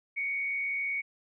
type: tone with frequency modulation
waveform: sine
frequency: 2231 Hz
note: C#7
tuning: 11 cents sharp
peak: -29 dBFS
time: 0.16-1.02 s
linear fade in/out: 20 ms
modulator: 106 Hz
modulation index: 0.47
effects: none